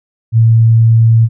sine tone, 113.7 Hz, A#2, 43 cents flat, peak -4 dBFS, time 0.32-1.29 s, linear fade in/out 50 ms, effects none

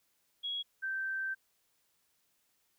sine tone pair in turn, 3322 / 1557.8 Hz, G#7 / G6, 0 / -11 cents, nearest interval octave + minor second, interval 1311 cents, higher first, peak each -34 / -33 dBFS, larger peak second, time 0.43-0.63 / 0.82-1.35 s, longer second, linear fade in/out 20 ms, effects white hiss -75 dBFS RMS until 2.78 s

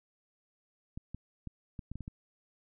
clicks, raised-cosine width 5 ms, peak -28 dBFS, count 8, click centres 0.975 / 1.146 / 1.473 / 1.792 / 1.916 / 1.956 / 2.007 / 2.079 s, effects none

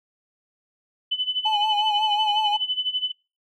sine tone with tremolo, 3009 Hz, F#7, 28 cents sharp, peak -19 dBFS, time 1.11-3.12 s, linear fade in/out 10 ms, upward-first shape sine, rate 12 Hz, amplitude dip 85%
triangle tone with vibrato, 847 Hz, G#5, 34 cents sharp, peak -19 dBFS, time 1.45-2.57 s, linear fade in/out 10 ms, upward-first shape sine, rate 5.5 Hz, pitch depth 52 cents each way
effects noise-tail reverb RT60 0.3 s tail -22 dB re dry

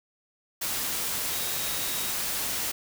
sine tone in noise, 3788 Hz, A#7, 27 cents sharp, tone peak -40 dBFS, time 1.32-2.12 s, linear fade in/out 10 ms, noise white, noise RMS -30 dBFS, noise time 0.61-2.72 s, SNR -13 dB, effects none

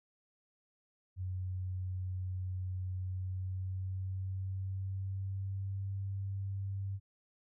sine tone with pitch glide, 92.5 to 97.77 Hz, F#2 to G2, 0 to -4 cents, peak -35 dBFS, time 1.16-7 s, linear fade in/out 50 ms, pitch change +96 cents, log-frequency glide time 2.95-5.9 s, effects none

